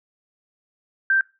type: tone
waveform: sine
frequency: 1568 Hz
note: G6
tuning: in tune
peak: -15 dBFS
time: 1.1-1.21 s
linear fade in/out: 2 ms
effects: noise-tail reverb RT60 0.3 s tail -22 dB re dry